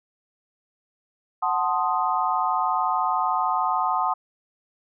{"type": "chord", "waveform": "sine", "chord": "F# diminished seventh", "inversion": "none", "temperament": "equal", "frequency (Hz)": [740, 880, 1046.5, 1244.5], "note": ["F#5", "A5", "C6", "Eb6"], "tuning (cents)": [0, 0, 0, 0], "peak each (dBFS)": -26, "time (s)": [1.42, 4.14], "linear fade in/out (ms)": 10, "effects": []}